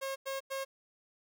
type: tone bursts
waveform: sawtooth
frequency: 540 Hz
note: C#5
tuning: 45 cents flat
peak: -31 dBFS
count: 3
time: 0.01-0.65 s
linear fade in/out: 20 ms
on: 150 ms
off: 95 ms
effects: none